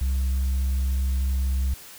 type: tone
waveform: sine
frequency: 65.9 Hz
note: C2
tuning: 13 cents sharp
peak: -18 dBFS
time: 0.01-1.74 s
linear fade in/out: 5 ms
effects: tanh soft clip ceiling -20 dBFS + white hiss -44 dBFS RMS until 1.98 s